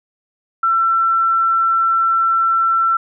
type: tone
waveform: sine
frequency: 1345 Hz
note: E6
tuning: 34 cents sharp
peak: -12 dBFS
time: 0.63-2.97 s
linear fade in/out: 5 ms
effects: none